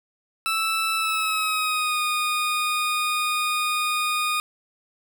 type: tone with pitch glide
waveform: 20% pulse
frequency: 1318.5 to 1230.2 Hz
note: E6 to D#6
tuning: 0 to -20 cents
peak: -17 dBFS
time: 0.46-4.4 s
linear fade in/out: 0 ms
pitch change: -120 cents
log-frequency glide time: 0.96-2.01 s
effects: none